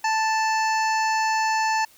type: harmonic tone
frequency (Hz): 880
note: A5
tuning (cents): 0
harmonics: 1 / 2 / 3 / 5 / 6 / 7 / 8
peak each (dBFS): -21 / -27 / -31 / -35 / -37 / -38 / -39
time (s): 0.04-1.85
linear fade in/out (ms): 5
effects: white hiss -54 dBFS RMS until 1.97 s